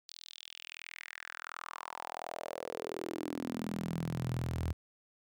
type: tone with high-pass filter sweep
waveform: sawtooth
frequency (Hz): 41.41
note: E1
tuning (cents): +9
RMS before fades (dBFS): -40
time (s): 0.08-4.73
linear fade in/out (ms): 10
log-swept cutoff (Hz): 4500 to 86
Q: 4.1
effects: none